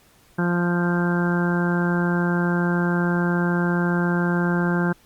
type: harmonic tone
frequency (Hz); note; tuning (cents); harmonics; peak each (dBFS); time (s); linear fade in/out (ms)
174.6; F3; 0; 1 / 2 / 3 / 4 / 5 / 6 / 7 / 8 / 9; -20 / -26 / -33 / -35 / -33 / -35 / -39 / -32 / -29; 0.38-4.93; 10
effects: pink hiss -56 dBFS RMS until 5.05 s + Opus 48 kbps